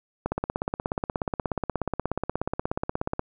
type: click train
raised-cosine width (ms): 1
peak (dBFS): -12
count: 50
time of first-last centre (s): 0.26-3.194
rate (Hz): 16.7
effects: none